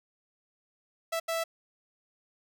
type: tone bursts at uneven times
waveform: sawtooth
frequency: 659.3 Hz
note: E5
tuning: in tune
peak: -25 dBFS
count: 2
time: 1.12-1.2 / 1.28-1.44 s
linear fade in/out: 10 ms
effects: none